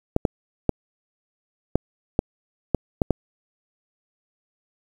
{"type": "clicks", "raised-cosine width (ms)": 2, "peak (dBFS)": -4, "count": 8, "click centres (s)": [0.164, 0.252, 0.693, 1.756, 2.191, 2.747, 3.018, 3.107], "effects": ["7-bit"]}